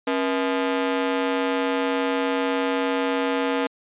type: ring-modulated tone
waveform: sawtooth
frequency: 376.7 Hz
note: F#4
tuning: 31 cents sharp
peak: -14 dBFS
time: 0.07-3.67 s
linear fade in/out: 5 ms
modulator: 104 Hz
effects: resampled to 8000 Hz